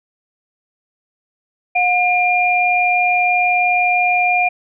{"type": "tone pair together", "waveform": "sine", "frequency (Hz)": [720, 2401], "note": ["F#5", "D7"], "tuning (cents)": [-47, 38], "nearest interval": "octave + major sixth", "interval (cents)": 2085, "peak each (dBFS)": -15, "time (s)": [1.75, 4.49], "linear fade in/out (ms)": 10, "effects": []}